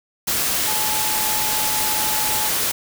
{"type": "tone in noise", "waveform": "sine", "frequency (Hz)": 859, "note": "A5", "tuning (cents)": -42, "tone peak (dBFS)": -27, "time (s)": [0.67, 2.49], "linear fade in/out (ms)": 10, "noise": "white", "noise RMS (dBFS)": -21, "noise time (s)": [0.27, 2.72], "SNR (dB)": -9, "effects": []}